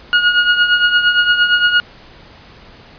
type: tone with tremolo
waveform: 30% pulse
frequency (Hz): 1441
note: F#6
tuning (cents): -46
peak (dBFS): -4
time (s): 0.13-1.8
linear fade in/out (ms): 0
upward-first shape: triangle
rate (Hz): 8.7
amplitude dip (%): 70
effects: pink hiss -41 dBFS RMS until 2.98 s + resampled to 11025 Hz